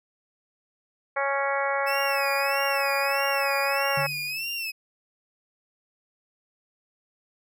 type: harmonic tone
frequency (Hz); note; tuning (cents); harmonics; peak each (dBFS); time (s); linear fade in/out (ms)
277.2; C#4; 0; 2 / 3 / 4 / 5 / 6 / 7 / 8; -28 / -30 / -31 / -32 / -33 / -33 / -34; 1.16-4.07; 10
type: tone with vibrato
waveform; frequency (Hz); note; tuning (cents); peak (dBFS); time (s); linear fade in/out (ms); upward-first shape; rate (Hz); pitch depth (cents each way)
30% pulse; 2600; E7; -24; -26; 1.86-4.72; 20; sine; 1.6; 120
type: tone with exponential decay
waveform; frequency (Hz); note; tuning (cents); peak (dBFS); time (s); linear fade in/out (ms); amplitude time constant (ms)
sine; 145; D3; -22; -28; 3.97-4.53; 5; 120
effects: none